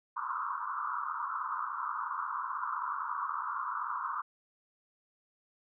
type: band-pass noise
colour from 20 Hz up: pink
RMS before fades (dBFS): -36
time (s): 0.16-4.22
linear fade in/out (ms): 10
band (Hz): 970 to 1400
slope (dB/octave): 96
effects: none